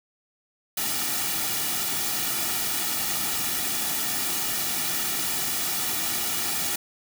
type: noise with comb filter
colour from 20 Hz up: white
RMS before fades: -27 dBFS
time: 0.77-6.76 s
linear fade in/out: 5 ms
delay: 1.9 ms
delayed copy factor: -0.65
effects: none